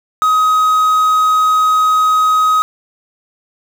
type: tone with quantisation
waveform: triangle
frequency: 1262 Hz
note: D#6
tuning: 24 cents sharp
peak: -7 dBFS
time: 0.22-2.62 s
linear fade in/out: 0 ms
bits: 5
effects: none